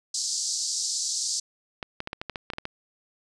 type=band-pass noise; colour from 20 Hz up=pink; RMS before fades=-29 dBFS; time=0.14-1.4 s; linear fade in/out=5 ms; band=4500 to 8100 Hz; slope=48 dB/octave
type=clicks; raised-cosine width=0.3 ms; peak=-16 dBFS; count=11; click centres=1.828 / 2.004 / 2.074 / 2.131 / 2.215 / 2.297 / 2.358 / 2.502 / 2.535 / 2.584 / 2.654 s
effects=none